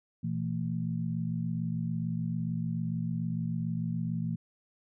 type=tone cluster; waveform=sine; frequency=120.3 / 167.1 / 224.7 Hz; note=B2 / E3 / A3; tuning=-45 / +24 / +37 cents; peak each=-35 / -32 / -36 dBFS; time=0.23-4.36 s; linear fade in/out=10 ms; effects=none